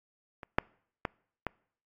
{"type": "clicks", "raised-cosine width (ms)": 0.5, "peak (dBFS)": [-27, -8, -15, -16], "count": 4, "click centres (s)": [0.432, 0.585, 1.052, 1.467], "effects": ["noise-tail reverb RT60 0.6 s tail -26 dB re dry", "AAC 64 kbps"]}